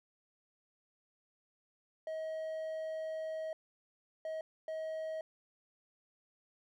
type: tone bursts at uneven times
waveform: triangle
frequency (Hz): 635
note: D#5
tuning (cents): +35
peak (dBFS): -35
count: 3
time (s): 2.07-3.53 / 4.25-4.41 / 4.68-5.21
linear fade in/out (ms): 2
effects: none